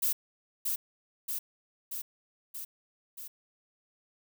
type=noise with echo; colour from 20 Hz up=violet; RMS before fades=-28 dBFS; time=0.02-0.13 s; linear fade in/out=10 ms; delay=630 ms; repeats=5; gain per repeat=-3 dB; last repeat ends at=3.28 s; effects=none